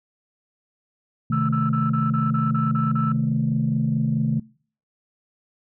sine chord, A diminished, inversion first, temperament equal, 130.81 / 155.56 / 220 Hz, C3 / Eb3 / A3, 0 / 0 / 0 cents, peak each -23 dBFS, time 1.3-4.4 s, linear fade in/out 5 ms
sine tone bursts, 1322 Hz, E6, 5 cents sharp, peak -24 dBFS, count 9, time 1.32-3.122 s, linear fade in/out 5 ms, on 170 ms, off 34 ms
effects noise-tail reverb RT60 0.5 s tail -25 dB re dry + tanh soft clip ceiling -11 dBFS

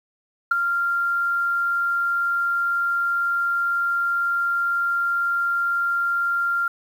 sine tone with ADSR envelope, 1389 Hz, F6, 10 cents flat, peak -11 dBFS, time 0.51-6.68 s, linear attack 7 ms, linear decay 12 ms, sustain -8 dB, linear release 4 ms, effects tanh soft clip ceiling -9 dBFS + 8-bit

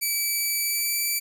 5% pulse tone with pitch glide, 2306 to 2322 Hz, D7 to D7, -32 to -20 cents, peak -14 dBFS, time 0.01-1.2 s, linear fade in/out 20 ms, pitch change +12 cents, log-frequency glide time 0.6-0.96 s, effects none

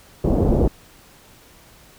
pink low-pass noise, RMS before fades -17 dBFS, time 0.24-0.68 s, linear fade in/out 5 ms, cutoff 630 Hz, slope 24 dB/octave, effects pink hiss -49 dBFS RMS until 1.98 s

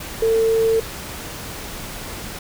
sine tone in noise, 450 Hz, A4, 39 cents sharp, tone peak -14 dBFS, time 0.22-0.8 s, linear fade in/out 5 ms, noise pink, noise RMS -32 dBFS, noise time 0-2.39 s, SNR +15 dB, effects none

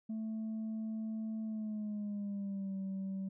sine tone with pitch glide, 220 to 192.63 Hz, A3 to G3, 0 to -30 cents, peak -34 dBFS, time 0.09-3.29 s, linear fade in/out 10 ms, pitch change -230 cents, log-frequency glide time 1.43-2.76 s, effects tanh soft clip ceiling -35 dBFS

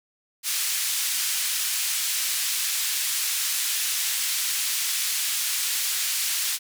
white band-pass noise, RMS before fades -26 dBFS, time 0.43-6.59 s, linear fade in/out 50 ms, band 2100 to 12000 Hz, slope 12 dB/octave, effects none

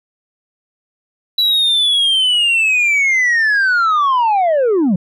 sine linear sweep, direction down, 3951 to 164.81 Hz, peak -8 dBFS, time 1.38-4.96 s, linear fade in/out 5 ms, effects tanh soft clip ceiling -10 dBFS

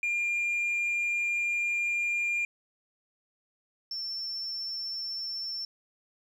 sine tone pair in turn, 2402 / 5392 Hz, D7 / E8, +38 / +38 cents, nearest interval octave + major second, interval 1400 cents, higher second, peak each -24 / -32 dBFS, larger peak first, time 0.03-2.45 / 3.91-5.65 s, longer first, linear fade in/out 2 ms, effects tanh soft clip ceiling -25 dBFS + 10-bit

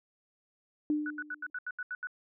sine tone with exponential decay, 300 Hz, D4, 37 cents sharp, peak -24 dBFS, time 0.9-1.5 s, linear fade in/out 1 ms, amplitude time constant 130 ms
sine tone bursts, 1480 Hz, F#6, in tune, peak -34 dBFS, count 9, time 1.06-2.071 s, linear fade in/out 2 ms, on 43 ms, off 78 ms
effects none

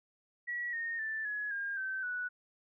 sine tone with pitch steps, 1928 / 1844.1 / 1763.9 / 1687.2 / 1613.8 / 1543.6 / 1476.4 Hz, B6 / A#6 / A6 / G#6 / G6 / G6 / F#6, -42 / -19 / +4 / +27 / +50 / -27 / -4 cents, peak -34 dBFS, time 0.47-2.29 s, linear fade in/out 20 ms, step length 260 ms, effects none

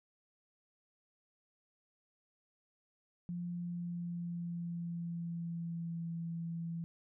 sine tone with pitch glide, 174.61 to 167.21 Hz, F3 to E3, 0 to +25 cents, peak -37 dBFS, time 3.29-6.84 s, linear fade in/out 0 ms, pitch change -75 cents, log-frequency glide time 3.46-6.08 s, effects none

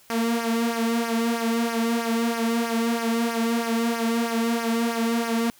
sawtooth tone with flanger, 230.9 Hz, A#3, 16 cents flat, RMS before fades -24 dBFS, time 0.1-5.5 s, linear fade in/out 0 ms, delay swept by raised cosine 0.25 to 3.15 ms, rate 3.1 Hz, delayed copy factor -0.7, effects white hiss -55 dBFS RMS until 5.59 s

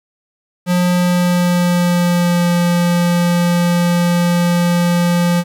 square tone with pitch glide, 178.2 to 174.13 Hz, F3 to F3, +35 to -5 cents, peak -12 dBFS, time 0.66-5.44 s, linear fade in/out 50 ms, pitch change -40 cents, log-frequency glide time 0.92-2.5 s, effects 8-bit

